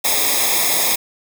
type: noise with comb filter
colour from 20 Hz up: white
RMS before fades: -17 dBFS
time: 0.04-0.96 s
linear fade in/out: 10 ms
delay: 0.68 ms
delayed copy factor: -1
effects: none